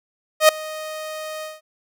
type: tone with ADSR envelope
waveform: sawtooth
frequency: 622.3 Hz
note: D#5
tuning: in tune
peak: -3 dBFS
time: 0.4-1.61 s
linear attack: 88 ms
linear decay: 4 ms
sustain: -22 dB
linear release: 180 ms
effects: none